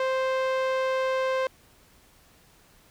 sawtooth tone with low-pass filter, 523.3 Hz, C5, in tune, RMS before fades -26 dBFS, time 0-1.47 s, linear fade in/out 2 ms, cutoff 3100 Hz, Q 0.53, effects pink hiss -58 dBFS RMS until 2.9 s

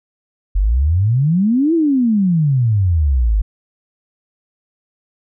sine exponential two-way sweep, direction up then down, 43.79 to 341.2 to 48.09 Hz, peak -11 dBFS, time 0.55-3.42 s, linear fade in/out 10 ms, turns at 1.74 s, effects none

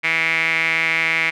sawtooth tone with band-pass filter, 163.1 Hz, E3, 18 cents flat, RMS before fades -19 dBFS, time 0.03-1.31 s, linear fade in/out 20 ms, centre 2200 Hz, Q 7.6, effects none

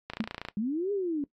click train, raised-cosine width 0.3 ms, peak -19 dBFS, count 12, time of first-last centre 0.1-0.486 s, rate 28.5 Hz
sine tone with exponential decay, 220 Hz, A3, in tune, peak -22 dBFS, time 0.2-0.29 s, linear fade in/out 2 ms, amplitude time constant 18 ms
sine linear two-way sweep, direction up then down, 195.4 to 415.3 to 274.8 Hz, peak -27 dBFS, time 0.57-1.24 s, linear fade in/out 2 ms, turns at 0.92 s
effects noise-tail reverb RT60 0.1 s tail -19 dB re dry + AAC 64 kbps

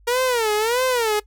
sawtooth tone with vibrato, 466.2 Hz, A#4, in tune, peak -14 dBFS, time 0.07-1.2 s, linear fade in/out 10 ms, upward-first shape sine, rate 1.6 Hz, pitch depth 180 cents each way, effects noise-tail reverb RT60 0.1 s tail -20 dB re dry + added 50 Hz sine -49 dBFS peak until 1.26 s

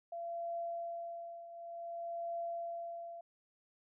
sine tone with tremolo, 681 Hz, F5, 44 cents flat, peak -36 dBFS, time 0.12-3.21 s, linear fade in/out 5 ms, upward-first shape triangle, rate 0.55 Hz, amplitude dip 75%, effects none

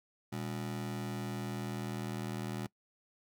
30% pulse ring-modulated tone, 160 Hz, D#3, 49 cents sharp, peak -31 dBFS, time 0.32-2.67 s, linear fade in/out 10 ms, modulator 40.1 Hz, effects noise-tail reverb RT60 0.1 s tail -22 dB re dry

